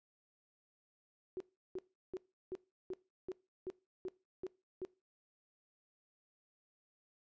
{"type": "tone bursts", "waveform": "sine", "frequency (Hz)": 370, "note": "F#4", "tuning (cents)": 0, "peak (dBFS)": -38, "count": 10, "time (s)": [1.37, 4.85], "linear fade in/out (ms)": 0, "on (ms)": 33, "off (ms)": 350, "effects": ["noise-tail reverb RT60 0.3 s tail -21 dB re dry", "resampled to 16000 Hz"]}